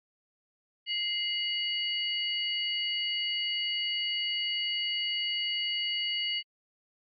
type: tone cluster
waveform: sine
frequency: 2091 / 2900 / 4530 Hz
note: C7 / F#7 / C#8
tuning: -2 / -35 / +37 cents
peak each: -36 / -30 / -37 dBFS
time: 0.86-6.43 s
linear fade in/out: 50 ms
effects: AAC 64 kbps

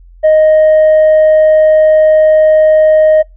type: tone with tanh clipping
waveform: sine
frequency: 622.3 Hz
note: D#5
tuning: in tune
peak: -4 dBFS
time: 0.23-3.23 s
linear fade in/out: 20 ms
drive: 1 dB
effects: noise-tail reverb RT60 0.2 s tail -26 dB re dry + added 43 Hz sine -35 dBFS peak until 3.36 s

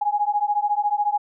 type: beating tone pair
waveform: sine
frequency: 822 / 836 Hz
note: G#5 / G#5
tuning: -18 / +11 cents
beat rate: 14 Hz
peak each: -22 dBFS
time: 0.01-1.18 s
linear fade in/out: 10 ms
effects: none

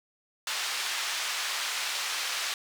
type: band-pass noise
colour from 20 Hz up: white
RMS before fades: -32 dBFS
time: 0.47-2.54 s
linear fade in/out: 2 ms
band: 1000 to 4900 Hz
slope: 12 dB/octave
effects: none

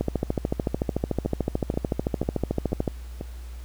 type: two click trains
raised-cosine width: 2 ms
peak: -18 / -10 dBFS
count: 5 / 40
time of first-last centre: 1.25-3.211 / 0.01-2.878 s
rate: 2.04 / 13.6 Hz
effects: added 60 Hz sine -35 dBFS peak until 3.64 s + pink hiss -52 dBFS RMS until 3.64 s

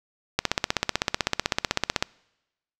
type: click train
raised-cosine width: 0.2 ms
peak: -3 dBFS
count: 27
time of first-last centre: 0.39-2.025 s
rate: 15.9 Hz
effects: noise-tail reverb RT60 1.0 s tail -26 dB re dry

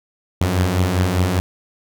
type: beating tone pair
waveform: sawtooth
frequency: 87.4 / 92.4 Hz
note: F2 / F#2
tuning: +2 / -2 cents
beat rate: 5 Hz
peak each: -17 / -13 dBFS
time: 0.41-1.4 s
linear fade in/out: 0 ms
effects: none

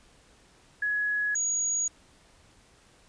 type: tone pair in turn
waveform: sine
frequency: 1682 / 6728 Hz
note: G#6 / G#8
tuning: +22 / +22 cents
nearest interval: 2 octaves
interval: 2400 cents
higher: second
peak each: -25 / -25 dBFS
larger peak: neither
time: 0.82-1.35 / 1.35-1.88 s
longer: neither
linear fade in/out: 5 ms
effects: pink hiss -59 dBFS RMS until 3.08 s + resampled to 22050 Hz

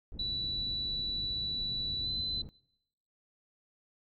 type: low-pass noise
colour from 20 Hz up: pink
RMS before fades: -44 dBFS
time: 0.12-2.49 s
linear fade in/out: 0 ms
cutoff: 240 Hz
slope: 12 dB/octave
type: tone with pitch glide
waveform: sine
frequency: 3951 to 4025 Hz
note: B7 to B7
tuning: 0 to +32 cents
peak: -32 dBFS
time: 0.19-2.42 s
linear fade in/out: 5 ms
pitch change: +32 cents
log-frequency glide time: 2.02-2.09 s
effects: noise-tail reverb RT60 0.8 s tail -23 dB re dry

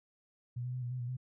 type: tone with pitch steps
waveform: sine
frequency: 121.7 / 125.1 / 126.8 / 121.5 / 126.9 / 121 / 127.3 Hz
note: B2 / B2 / B2 / B2 / B2 / B2 / C3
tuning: -25 / +23 / +46 / -28 / +47 / -35 / -47 cents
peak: -35 dBFS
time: 0.56-1.169 s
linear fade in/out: 10 ms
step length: 87 ms
effects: none

